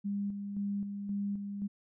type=tone with tremolo; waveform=sine; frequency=201.4 Hz; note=G3; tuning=47 cents sharp; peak=-31 dBFS; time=0.04-1.68 s; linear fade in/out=20 ms; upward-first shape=square; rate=1.9 Hz; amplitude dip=45%; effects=none